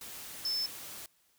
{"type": "tone in noise", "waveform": "sine", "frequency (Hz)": 5270, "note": "E8", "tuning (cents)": -1, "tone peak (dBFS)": -30, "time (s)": [0.45, 0.66], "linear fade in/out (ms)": 2, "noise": "white", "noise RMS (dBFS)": -45, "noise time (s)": [0.01, 1.06], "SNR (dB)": 12, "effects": ["white hiss -70 dBFS RMS until 1.38 s"]}